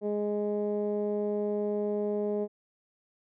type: tone with low-pass filter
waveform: 15% pulse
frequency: 207.7 Hz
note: G#3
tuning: in tune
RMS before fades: -30 dBFS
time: 0.01-2.48 s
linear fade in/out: 50 ms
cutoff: 490 Hz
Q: 2.3
effects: none